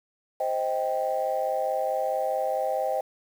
sine chord, C minor, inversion none, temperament just, 523.3 / 627.9 / 784.9 Hz, C5 / Eb5 / G5, 0 / +16 / +2 cents, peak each -28 dBFS, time 0.4-3.01 s, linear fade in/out 5 ms, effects tanh soft clip ceiling -16 dBFS + 8-bit

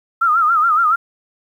sine tone with vibrato, 1298 Hz, E6, 27 cents flat, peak -11 dBFS, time 0.21-0.96 s, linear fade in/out 10 ms, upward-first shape sine, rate 7.1 Hz, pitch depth 120 cents each way, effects 8-bit

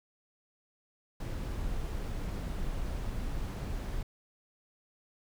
brown noise, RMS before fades -35 dBFS, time 1.2-4.03 s, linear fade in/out 5 ms, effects none

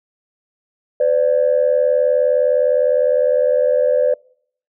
sine tone pair together, 507 / 586.7 Hz, B4 / D5, +45 / -2 cents, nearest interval minor third, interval 253 cents, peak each -14 dBFS, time 1-4.14 s, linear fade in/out 5 ms, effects noise-tail reverb RT60 0.6 s tail -26 dB re dry + tanh soft clip ceiling -6 dBFS

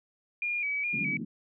sine tone with vibrato, 2349 Hz, D7, in tune, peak -28 dBFS, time 0.42-1.17 s, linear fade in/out 2 ms, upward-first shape square, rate 2.4 Hz, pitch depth 51 cents each way
white band-pass noise, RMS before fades -36 dBFS, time 0.93-1.25 s, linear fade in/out 10 ms, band 140 to 300 Hz, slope 48 dB/octave
effects none

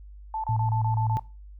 sine tone bursts, 879 Hz, A5, 2 cents flat, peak -27 dBFS, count 7, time 0.34-1.195 s, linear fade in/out 2 ms, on 99 ms, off 27 ms
sine tone with vibrato, 111.4 Hz, A2, 22 cents sharp, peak -23 dBFS, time 0.49-1.17 s, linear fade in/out 0 ms, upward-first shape sine, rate 7.7 Hz, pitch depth 14 cents each way
effects noise-tail reverb RT60 0.3 s tail -20 dB re dry + added 50 Hz sine -42 dBFS peak until 1.59 s

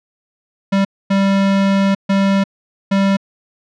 square tone bursts at uneven times, 196 Hz, G3, in tune, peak -12 dBFS, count 4, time 0.72-0.85 / 1.1-1.95 / 2.09-2.44 / 2.91-3.17 s, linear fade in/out 10 ms, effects low-pass 4000 Hz 12 dB/octave

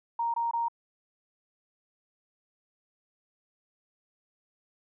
sine tone bursts, 932.3 Hz, A#5, in tune, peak -26 dBFS, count 3, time 0.19-0.684 s, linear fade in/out 5 ms, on 150 ms, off 22 ms, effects none

